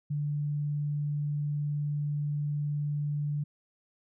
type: tone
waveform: sine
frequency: 146.83 Hz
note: D3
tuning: in tune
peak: -28 dBFS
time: 0.1-3.44 s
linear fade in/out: 10 ms
effects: none